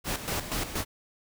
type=noise with tremolo; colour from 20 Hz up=pink; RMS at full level=-30 dBFS; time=0.04-0.85 s; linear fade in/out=50 ms; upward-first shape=square; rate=4.2 Hz; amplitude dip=65%; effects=none